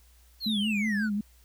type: exponential sweep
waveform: triangle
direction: down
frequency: 4435 to 1390 Hz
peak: -28 dBFS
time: 0.4-1.1 s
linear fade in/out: 50 ms
type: tone with vibrato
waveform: sine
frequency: 210.7 Hz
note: G#3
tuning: 25 cents sharp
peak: -26 dBFS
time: 0.46-1.21 s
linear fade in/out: 5 ms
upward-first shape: sine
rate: 5.5 Hz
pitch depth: 70 cents each way
effects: added 60 Hz sine -56 dBFS peak until 1.44 s + white hiss -63 dBFS RMS until 1.44 s